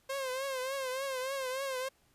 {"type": "tone with vibrato", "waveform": "sawtooth", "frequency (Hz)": 529, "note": "C5", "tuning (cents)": 19, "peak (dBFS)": -30, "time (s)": [0.09, 1.89], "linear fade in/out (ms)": 10, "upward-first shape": "triangle", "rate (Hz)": 3.4, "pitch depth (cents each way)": 90, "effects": ["pink hiss -69 dBFS RMS until 2.14 s", "resampled to 32000 Hz"]}